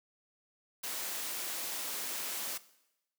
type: high-pass noise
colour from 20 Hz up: white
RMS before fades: -38 dBFS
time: 0.83-2.58 s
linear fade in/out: 10 ms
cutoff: 240 Hz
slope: 12 dB/octave
effects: noise-tail reverb RT60 0.9 s tail -18 dB re dry